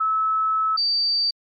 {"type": "tone pair in turn", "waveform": "sine", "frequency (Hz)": [1300, 4633], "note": ["E6", "D8"], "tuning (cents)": [-24, -24], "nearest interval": "octave + minor seventh", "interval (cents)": 2200, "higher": "second", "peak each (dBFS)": -18, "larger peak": "neither", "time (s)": [[0, 0.77], [0.77, 1.31]], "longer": "first", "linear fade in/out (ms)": 10, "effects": ["MP3 48 kbps"]}